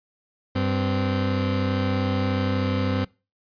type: tone pair together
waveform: 30% pulse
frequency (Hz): 96.8 / 258.4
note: G2 / C4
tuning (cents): -21 / -21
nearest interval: octave + perfect fourth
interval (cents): 1700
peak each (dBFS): -21 / -23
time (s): 0.55-3.05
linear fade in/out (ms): 10
effects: noise-tail reverb RT60 0.3 s tail -23 dB re dry + resampled to 11025 Hz